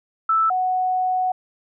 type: tone pair in turn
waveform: sine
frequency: 1318.5 / 740 Hz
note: E6 / F#5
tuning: 0 / 0 cents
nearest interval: minor seventh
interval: 1000 cents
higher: first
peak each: -15 / -18 dBFS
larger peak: first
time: 0.29-0.5 / 0.5-1.32 s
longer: second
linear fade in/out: 5 ms
effects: none